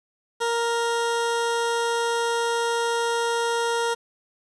20% pulse tone, 466.9 Hz, A#4, 3 cents sharp, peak -17 dBFS, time 0.4-3.95 s, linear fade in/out 20 ms, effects resampled to 24000 Hz + 8-bit

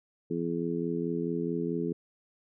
harmonic tone, 84.6 Hz, E2, 45 cents sharp, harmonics 2 / 3 / 4 / 5, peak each -34 / -34 / -34 / -34 dBFS, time 0.3-1.93 s, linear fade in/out 10 ms, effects none

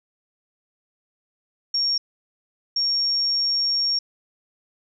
sine tone bursts at uneven times, 5540 Hz, F8, 15 cents flat, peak -19 dBFS, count 2, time 1.74-1.98 / 2.76-3.99 s, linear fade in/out 5 ms, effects none

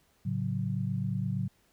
sine chord, F# minor, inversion first, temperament equal, 110 / 138.59 / 185 Hz, A2 / C#3 / F#3, 0 / 0 / 0 cents, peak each -33 dBFS, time 0.25-1.48 s, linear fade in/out 10 ms, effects pink hiss -68 dBFS RMS until 1.72 s

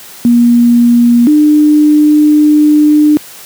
sine tone pair in turn, 238.3 / 300.2 Hz, A#3 / D4, +38 / +38 cents, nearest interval major third, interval 400 cents, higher second, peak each -3 dBFS, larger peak neither, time 0.25-1.27 / 1.27-3.17 s, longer second, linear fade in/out 0 ms, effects white hiss -32 dBFS RMS until 3.45 s + high-pass 100 Hz 12 dB/octave

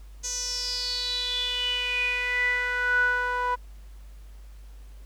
sawtooth tone with band-pass filter sweep, 493.9 Hz, B4, in tune, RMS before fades -27 dBFS, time 0.23-3.56 s, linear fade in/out 20 ms, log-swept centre 6400 to 1100 Hz, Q 8.7, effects added 50 Hz sine -42 dBFS peak until 5.05 s + pink hiss -60 dBFS RMS until 5.05 s

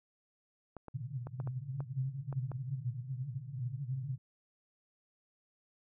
clicks, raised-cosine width 1 ms, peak -31 dBFS, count 8, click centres 0.767 / 0.883 / 1.27 / 1.401 / 1.474 / 1.805 / 2.327 / 2.517 s
pink band-pass noise, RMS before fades -39 dBFS, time 0.94-4.18 s, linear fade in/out 20 ms, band 120 to 140 Hz, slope 96 dB/octave
effects none

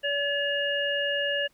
harmonic tone, 570 Hz, C#5, 48 cents sharp, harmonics 1 / 3 / 5, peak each -29 / -29 / -29 dBFS, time 0.03-1.48 s, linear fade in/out 20 ms, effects pink hiss -65 dBFS RMS until 1.53 s

